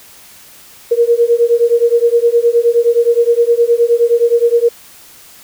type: beating tone pair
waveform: sine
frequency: 466.2 / 475.8 Hz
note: A#4 / A#4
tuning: 0 / +35 cents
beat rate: 9.6 Hz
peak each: -11 dBFS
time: 0.91-4.69 s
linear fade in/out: 10 ms
effects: white hiss -40 dBFS RMS until 5.43 s